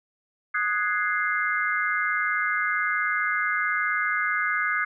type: chord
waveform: sine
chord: Ab dominant seventh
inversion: second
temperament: equal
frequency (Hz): 1244.5 / 1480 / 1661.2 / 2093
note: Eb6 / Gb6 / Ab6 / C7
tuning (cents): 0 / 0 / 0 / 0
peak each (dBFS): -28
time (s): 0.54-4.85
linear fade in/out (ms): 10
effects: none